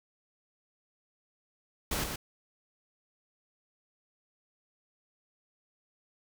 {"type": "noise with echo", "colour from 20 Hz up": "pink", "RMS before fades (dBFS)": -32, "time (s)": [1.91, 2.04], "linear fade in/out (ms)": 5, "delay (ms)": 120, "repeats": 1, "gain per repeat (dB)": -5, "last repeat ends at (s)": 2.16, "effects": []}